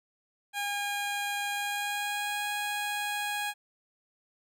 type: tone with pitch glide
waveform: 15% pulse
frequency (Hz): 813 to 826.3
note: G#5 to G#5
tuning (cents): -37 to -9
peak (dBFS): -24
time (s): 0.53-3.54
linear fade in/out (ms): 50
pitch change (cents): +28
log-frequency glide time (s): 1.48-2.47
effects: none